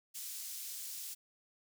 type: high-pass noise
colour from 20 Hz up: pink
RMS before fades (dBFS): -44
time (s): 0.14-1.15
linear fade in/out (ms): 20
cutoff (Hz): 6100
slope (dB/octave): 12
effects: none